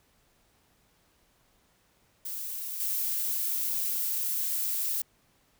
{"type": "noise with level steps", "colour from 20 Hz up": "violet", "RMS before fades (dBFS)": [-36, -30], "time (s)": [2.25, 5.02], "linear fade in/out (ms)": 5, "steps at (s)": 2.8, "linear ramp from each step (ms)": 2, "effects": ["pink hiss -67 dBFS RMS until 5.59 s"]}